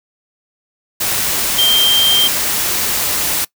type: tone in noise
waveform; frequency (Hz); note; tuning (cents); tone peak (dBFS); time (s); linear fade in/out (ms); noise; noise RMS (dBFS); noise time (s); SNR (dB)
sine; 3164; G7; +15; -9; 1.58-2.28; 10; white; -17; 1-3.45; +5
effects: noise-tail reverb RT60 0.1 s tail -22 dB re dry